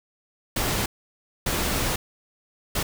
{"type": "noise bursts at uneven times", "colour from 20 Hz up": "pink", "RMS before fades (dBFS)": -25, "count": 3, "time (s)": [[0.56, 0.86], [1.46, 1.96], [2.75, 2.83]], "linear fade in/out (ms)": 5, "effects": []}